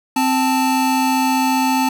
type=tone pair together; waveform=square; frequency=261.6 / 879.9 Hz; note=C4 / A5; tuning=0 / 0 cents; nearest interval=octave + major sixth; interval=2100 cents; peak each=-18 dBFS; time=0.16-1.89 s; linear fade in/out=5 ms; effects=none